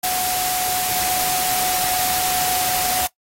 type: tone in noise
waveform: sine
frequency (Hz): 736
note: F#5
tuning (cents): -9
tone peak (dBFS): -22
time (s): 0.03-3.07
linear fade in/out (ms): 10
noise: white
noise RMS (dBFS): -22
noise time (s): 0.03-3.07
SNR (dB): -3
effects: noise-tail reverb RT60 0.1 s tail -19 dB re dry + AAC 48 kbps